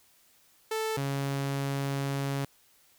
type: tone pair in turn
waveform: sawtooth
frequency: 440 / 138.59 Hz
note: A4 / C#3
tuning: 0 / 0 cents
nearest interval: octave + minor sixth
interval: 2000 cents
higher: first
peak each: -25 / -25 dBFS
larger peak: neither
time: 0.71-0.97 / 0.97-2.45 s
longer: second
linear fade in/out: 5 ms
effects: white hiss -63 dBFS RMS until 2.98 s